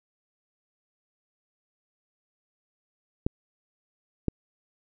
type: clicks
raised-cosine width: 3 ms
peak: -11 dBFS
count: 2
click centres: 3.265 / 4.283 s
effects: none